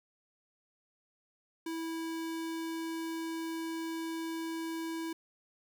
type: tone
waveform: square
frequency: 327.3 Hz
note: E4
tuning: 12 cents flat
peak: -36 dBFS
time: 1.66-5.13 s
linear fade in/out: 5 ms
effects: none